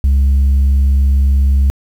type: tone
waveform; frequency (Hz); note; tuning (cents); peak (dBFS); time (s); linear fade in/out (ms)
sine; 68.3; C#2; -25; -5; 0.04-1.7; 0
effects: tanh soft clip ceiling -7 dBFS + 7-bit